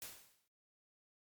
white noise with exponential decay, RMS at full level -45 dBFS, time 0.02-0.48 s, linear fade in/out 1 ms, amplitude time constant 100 ms, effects MP3 96 kbps

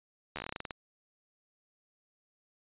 slowing click train, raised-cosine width 0.3 ms, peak -21 dBFS, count 13, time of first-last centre 0.36-0.708 s, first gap 12 ms, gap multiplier 1.15, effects resampled to 8000 Hz

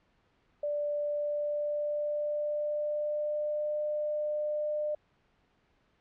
sine tone with pitch glide, 587.3 to 600.3 Hz, D5 to D5, 0 to +38 cents, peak -29 dBFS, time 0.63-4.95 s, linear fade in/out 5 ms, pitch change +38 cents, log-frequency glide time 0.91-3.79 s, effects pink hiss -70 dBFS RMS until 6 s + low-pass 3000 Hz 12 dB/octave

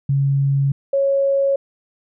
sine tone pair in turn, 138.59 / 551.2 Hz, C#3 / C#5, 0 / -10 cents, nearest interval 2 octaves, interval 2390 cents, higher second, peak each -14 dBFS, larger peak neither, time 0.09-0.72 / 0.93-1.56 s, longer neither, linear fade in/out 5 ms, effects none

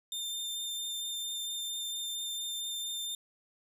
sawtooth tone with vibrato, 3600 Hz, A7, 39 cents sharp, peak -32 dBFS, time 0.12-3.15 s, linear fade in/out 2 ms, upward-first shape sine, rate 4.4 Hz, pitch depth 8 cents each way, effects none

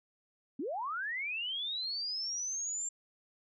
sine linear sweep, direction up, 234.6 to 7400 Hz, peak -34 dBFS, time 0.59-2.89 s, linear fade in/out 5 ms, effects none

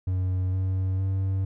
triangle tone with pitch steps, 92.5 / 94.17 / 95.87 Hz, F#2 / F#2 / G2, 0 / +31 / -38 cents, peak -21 dBFS, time 0.07-1.45 s, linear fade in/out 5 ms, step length 460 ms, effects none

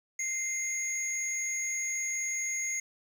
sine tone pair together, 2089 / 6628 Hz, C7 / G#8, -3 / -4 cents, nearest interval octave + minor sixth, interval 1999 cents, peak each -32 / -30 dBFS, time 0.19-2.8 s, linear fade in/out 5 ms, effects tanh soft clip ceiling -27 dBFS + 9-bit

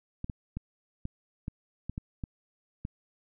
clicks, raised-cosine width 5 ms, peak -22 dBFS, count 9, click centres 0.244 / 0.298 / 0.57 / 1.054 / 1.481 / 1.896 / 1.979 / 2.238 / 2.851 s, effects none

